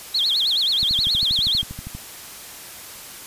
sine tone with vibrato, 3729 Hz, A#7, in tune, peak -17 dBFS, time 0.14-1.62 s, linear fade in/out 10 ms, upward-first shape sine, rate 9.4 Hz, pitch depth 280 cents each way
click train, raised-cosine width 5 ms, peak -20 dBFS, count 15, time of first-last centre 0.83-1.95 s, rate 12.5 Hz
effects white hiss -38 dBFS RMS until 3.26 s + resampled to 32000 Hz

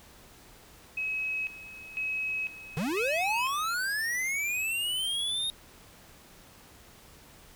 sine tone with tremolo, 2558 Hz, D#7, 47 cents sharp, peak -29 dBFS, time 0.97-3.74 s, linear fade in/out 5 ms, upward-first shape square, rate 1 Hz, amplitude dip 80%
square linear sweep, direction up, 138.59 to 3729 Hz, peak -29 dBFS, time 2.77-5.5 s, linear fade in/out 0 ms
effects pink hiss -54 dBFS RMS until 7.55 s

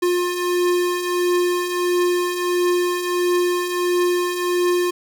square beating tone pair, 353.8 / 355.3 Hz, F4 / F4, +23 / +30 cents, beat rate 1.5 Hz, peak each -26 / -19 dBFS, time 0.02-4.91 s, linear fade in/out 10 ms, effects none

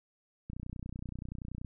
click train, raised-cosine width 5 ms, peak -28 dBFS, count 36, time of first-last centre 0.5-1.648 s, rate 30.5 Hz, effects none

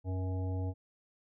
harmonic tone with a mistuned harmonic, 92.5 Hz, F#2, in tune, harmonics 1 / 3 / 5 / 7 / 9, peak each -32 / -42 / -46 / -49 / -51 dBFS, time 0.04-0.74 s, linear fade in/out 50 ms, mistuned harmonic 5, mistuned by +36 cents, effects none

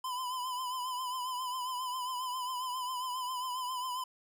square tone with vibrato, 1010 Hz, B5, 39 cents sharp, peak -35 dBFS, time 0.04-4.04 s, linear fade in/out 5 ms, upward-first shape triangle, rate 7.4 Hz, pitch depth 62 cents each way, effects none

